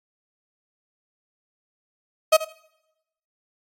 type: tone with echo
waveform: 35% pulse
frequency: 632 Hz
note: D#5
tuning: 27 cents sharp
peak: -10 dBFS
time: 2.32-2.37 s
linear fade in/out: 10 ms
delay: 80 ms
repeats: 2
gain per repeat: -15 dB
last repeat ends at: 2.53 s
effects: noise-tail reverb RT60 0.9 s tail -22 dB re dry + AAC 48 kbps